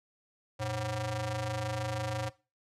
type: ring-modulated tone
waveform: sawtooth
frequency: 211.3 Hz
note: G#3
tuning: 30 cents sharp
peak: -25 dBFS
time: 0.59-2.3 s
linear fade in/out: 20 ms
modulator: 330 Hz
effects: noise-tail reverb RT60 0.3 s tail -20 dB re dry + low-pass 9000 Hz 12 dB/octave

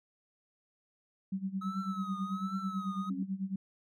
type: tone with tremolo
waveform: sine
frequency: 192.1 Hz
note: G3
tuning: 35 cents flat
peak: -30 dBFS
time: 1.32-3.56 s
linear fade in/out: 5 ms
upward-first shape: sine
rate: 9.1 Hz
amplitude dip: 85%
type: tone with vibrato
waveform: triangle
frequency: 1283 Hz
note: E6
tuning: 47 cents flat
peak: -37 dBFS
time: 1.61-3.1 s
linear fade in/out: 10 ms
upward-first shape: triangle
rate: 1.3 Hz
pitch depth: 85 cents each way
type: tone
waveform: sine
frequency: 271.5 Hz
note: C#4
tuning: 36 cents flat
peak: -37 dBFS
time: 3.1-3.23 s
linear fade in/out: 5 ms
effects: none

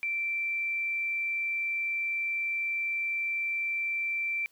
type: tone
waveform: sine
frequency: 2344 Hz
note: D7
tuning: 4 cents flat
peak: -28 dBFS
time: 0.03-4.46 s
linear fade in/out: 0 ms
effects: white hiss -66 dBFS RMS until 4.51 s

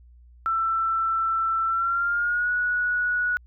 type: tone with pitch glide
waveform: sine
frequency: 1335 to 1464.3 Hz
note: E6 to F#6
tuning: +22 to -18 cents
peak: -21 dBFS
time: 0.46-3.37 s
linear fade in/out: 0 ms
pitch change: +160 cents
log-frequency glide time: 1.66-2.51 s
effects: added 60 Hz sine -48 dBFS peak until 3.46 s

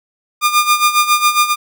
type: tone with tremolo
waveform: sawtooth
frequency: 1208 Hz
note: D6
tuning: 48 cents sharp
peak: -4 dBFS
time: 0.41-1.56 s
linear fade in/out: 50 ms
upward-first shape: sine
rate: 7.3 Hz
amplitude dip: 75%
effects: none

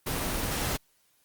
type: noise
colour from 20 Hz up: pink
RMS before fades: -30 dBFS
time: 0.06-0.77 s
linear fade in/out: 10 ms
effects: white hiss -68 dBFS RMS until 1.24 s + Opus 24 kbps

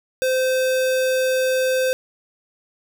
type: tone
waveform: square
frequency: 517 Hz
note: C5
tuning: 21 cents flat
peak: -18 dBFS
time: 0.22-1.93 s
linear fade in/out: 0 ms
effects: none

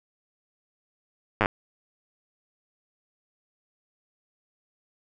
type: slowing click train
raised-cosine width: 0.5 ms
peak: -6 dBFS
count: 6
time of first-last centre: 1.41-1.459 s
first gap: 9 ms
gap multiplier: 1.04
effects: none

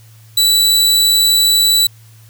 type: tone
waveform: sawtooth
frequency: 3951 Hz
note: B7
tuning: in tune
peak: -6 dBFS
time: 0.37-1.87 s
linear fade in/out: 5 ms
effects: added 111 Hz sine -40 dBFS peak until 2.29 s + white hiss -49 dBFS RMS until 2.29 s

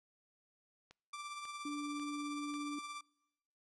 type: click train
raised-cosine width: 0.2 ms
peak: -38 dBFS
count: 4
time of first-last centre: 0.91-2.54 s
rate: 1.84 Hz
type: tone with tremolo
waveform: sawtooth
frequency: 1174.7 Hz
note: D6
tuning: in tune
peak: -38 dBFS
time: 1.13-3.01 s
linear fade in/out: 5 ms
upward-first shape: triangle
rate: 17 Hz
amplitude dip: 50%
type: tone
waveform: sine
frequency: 292.2 Hz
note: D4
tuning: 9 cents flat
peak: -39 dBFS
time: 1.65-2.79 s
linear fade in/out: 5 ms
effects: noise-tail reverb RT60 1.0 s tail -26 dB re dry + resampled to 24000 Hz

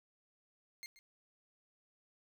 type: tone with echo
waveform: 20% pulse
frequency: 2118 Hz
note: C7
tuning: 21 cents sharp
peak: -40 dBFS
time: 0.83-0.86 s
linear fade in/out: 0 ms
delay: 130 ms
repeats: 1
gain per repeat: -15 dB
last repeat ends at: 0.99 s
effects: 12-bit

